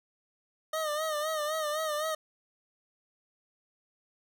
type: tone with vibrato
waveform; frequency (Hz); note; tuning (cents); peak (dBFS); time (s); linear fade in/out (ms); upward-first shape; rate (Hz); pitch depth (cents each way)
25% pulse; 615; D#5; -20; -26; 0.73-2.15; 5; sine; 3.9; 68
effects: none